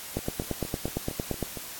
two click trains, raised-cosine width 2 ms, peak -24 / -14 dBFS, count 7 / 12, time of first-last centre 0.19-1.572 / 0.17-1.427 s, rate 4.34 / 8.75 Hz, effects white hiss -40 dBFS RMS until 1.79 s + AAC 64 kbps

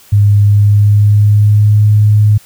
sine tone with pitch glide, 102.4 to 105.34 Hz, G#2 to G#2, -24 to +25 cents, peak -4 dBFS, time 0.12-2.38 s, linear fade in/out 10 ms, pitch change +49 cents, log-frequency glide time 0.43-1.87 s, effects white hiss -42 dBFS RMS until 2.45 s

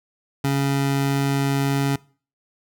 25% pulse tone, 138.59 Hz, C#3, in tune, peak -15 dBFS, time 0.44-1.96 s, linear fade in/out 5 ms, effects noise-tail reverb RT60 0.4 s tail -22 dB re dry

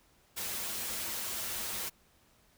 white noise with comb filter, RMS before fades -37 dBFS, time 0.36-1.9 s, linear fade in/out 20 ms, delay 6.9 ms, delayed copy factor -0.6, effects pink hiss -66 dBFS RMS until 2.57 s

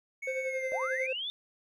triangle tone with pitch glide, 2217 to 2081 Hz, C#7 to C7, 0 to -10 cents, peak -34 dBFS, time 0.22-1.07 s, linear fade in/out 10 ms, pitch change -110 cents, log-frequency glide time 0.43-0.66 s
triangle tone with tremolo, 522 Hz, C5, 4 cents flat, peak -28 dBFS, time 0.27-1.13 s, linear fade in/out 5 ms, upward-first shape sine, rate 11 Hz, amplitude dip 60%
sine linear sweep, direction up, 554.4 to 3616 Hz, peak -33 dBFS, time 0.72-1.3 s, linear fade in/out 0 ms
effects none

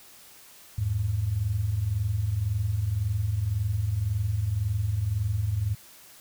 sine tone pair together, 84.13 / 106 Hz, E2 / G#2, +36 / +36 cents, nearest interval major third, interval 400 cents, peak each -30 / -25 dBFS, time 0.78-5.75 s, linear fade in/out 5 ms, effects white hiss -51 dBFS RMS until 6.2 s

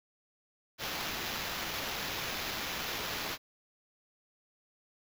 white noise with sample-and-hold, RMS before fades -37 dBFS, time 0.78-3.38 s, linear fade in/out 50 ms, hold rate 8820 Hz, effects none

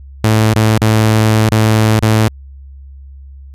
sawtooth tone with dropouts, 109.5 Hz, A2, 8 cents flat, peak -4 dBFS, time 0.24-2.28 s, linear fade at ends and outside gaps 0 ms, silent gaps 0.536-0.56 / 0.777-0.818 / 1.491-1.52 / 1.993-2.026 s, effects added 68 Hz sine -31 dBFS peak until 3.54 s + resampled to 32000 Hz

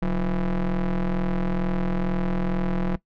square ring-modulated tone, 81.9 Hz, E2, 11 cents flat, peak -19 dBFS, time 0.02-2.96 s, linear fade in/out 5 ms, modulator 103 Hz, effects noise-tail reverb RT60 0.1 s tail -18 dB re dry + low-pass 2000 Hz 12 dB/octave

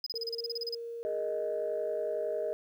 triangle tone bursts, 5020 Hz, D#8, 15 cents sharp, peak -31 dBFS, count 13, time 0.04-0.748 s, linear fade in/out 2 ms, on 24 ms, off 33 ms
sine tone with pitch glide, 460.3 to 466.5 Hz, A#4 to A#4, -22 to +1 cents, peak -37 dBFS, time 0.14-1.03 s, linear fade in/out 0 ms, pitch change +23 cents, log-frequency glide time 0.26-0.46 s
sine chord, Ab suspended second, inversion none, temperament equal, 415.3 / 466.2 / 622.3 Hz, Ab4 / Bb4 / Eb5, 0 / 0 / 0 cents, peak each -36 / -35 / -32 dBFS, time 1.05-2.53 s, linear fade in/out 0 ms
effects tanh soft clip ceiling -23 dBFS + 11-bit

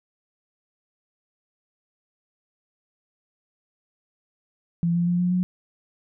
sine tone with pitch steps, 170 / 172.77 / 175.59 / 178.45 / 181.36 Hz, F3 / F3 / F3 / F3 / F#3, -46 / -18 / +10 / +38 / -34 cents, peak -19 dBFS, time 4.83-5.43 s, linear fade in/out 0 ms, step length 120 ms, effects none

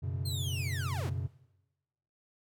triangle chord, F# suspended fourth, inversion none, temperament just, 92.5 / 123.33 / 138.75 Hz, F#2 / B2 / C#3, 0 / -2 / +2 cents, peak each -33 / -36 / -36 dBFS, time 0.02-1.28 s, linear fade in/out 20 ms
sawtooth linear sweep, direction down, 4262 to 157.6 Hz, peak -35 dBFS, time 0.25-1.1 s, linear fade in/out 10 ms
effects noise-tail reverb RT60 1.0 s tail -20 dB re dry

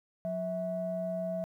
sine tone pair together, 180.7 / 652.2 Hz, F#3 / E5, -41 / -19 cents, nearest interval octave + minor seventh, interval 2222 cents, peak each -36 / -32 dBFS, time 0.25-1.44 s, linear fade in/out 0 ms, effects tanh soft clip ceiling -24 dBFS + 11-bit

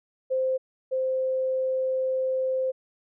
sine tone pair in turn, 521 / 521 Hz, C5 / C5, -7 / -7 cents, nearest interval unison, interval 0 cents, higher neither, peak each -22 / -23 dBFS, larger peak first, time 0.3-0.58 / 0.91-2.72 s, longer second, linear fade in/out 20 ms, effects none

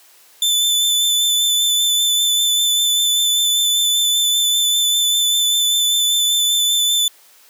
sawtooth tone with vibrato, 3520 Hz, A7, in tune, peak -11 dBFS, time 0.42-7.08 s, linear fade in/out 2 ms, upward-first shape sine, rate 5.1 Hz, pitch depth 18 cents each way, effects white hiss -49 dBFS RMS until 7.49 s + high-pass 400 Hz 12 dB/octave

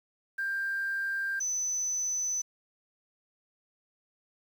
sine tone pair in turn, 1588 / 6028 Hz, G6 / F#8, +22 / +31 cents, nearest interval octave + major seventh, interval 2309 cents, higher second, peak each -28 / -27 dBFS, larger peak second, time 0.38-1.4 / 1.4-2.42 s, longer neither, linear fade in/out 10 ms, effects tanh soft clip ceiling -25 dBFS + 9-bit

